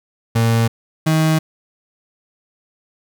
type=tone pair in turn; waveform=35% pulse; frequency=114.7 / 158.1 Hz; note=A#2 / D#3; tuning=-28 / +28 cents; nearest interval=tritone; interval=556 cents; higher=second; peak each=-11 dBFS; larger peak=neither; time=0.35-0.68 / 1.06-1.39 s; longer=neither; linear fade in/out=10 ms; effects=none